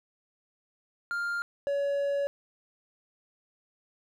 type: tone pair in turn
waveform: triangle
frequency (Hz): 1400 / 564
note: F6 / C#5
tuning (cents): +4 / +30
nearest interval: octave + major third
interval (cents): 1574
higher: first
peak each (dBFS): -27 / -24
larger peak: second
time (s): 1.11-1.42 / 1.67-2.27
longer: second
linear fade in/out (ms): 0
effects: none